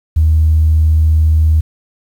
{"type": "tone", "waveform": "sine", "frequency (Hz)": 78.6, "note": "D#2", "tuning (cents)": 18, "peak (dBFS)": -6, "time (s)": [0.16, 1.61], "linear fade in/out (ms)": 10, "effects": ["tanh soft clip ceiling -2 dBFS", "7-bit"]}